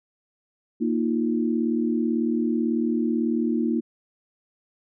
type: chord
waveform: sine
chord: Bb suspended fourth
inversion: none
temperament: equal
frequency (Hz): 233.1 / 311.1 / 349.2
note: Bb3 / Eb4 / F4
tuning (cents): 0 / 0 / 0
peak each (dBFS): -23 / -26 / -28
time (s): 0.8-3.81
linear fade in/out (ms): 20
effects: none